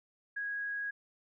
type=tone; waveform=sine; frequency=1652 Hz; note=G#6; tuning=10 cents flat; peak=-34 dBFS; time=0.36-0.91 s; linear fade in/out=10 ms; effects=none